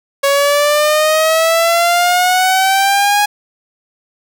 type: exponential sweep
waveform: sawtooth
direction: up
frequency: 554.4 to 831 Hz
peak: -6 dBFS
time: 0.23-3.26 s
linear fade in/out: 10 ms
effects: none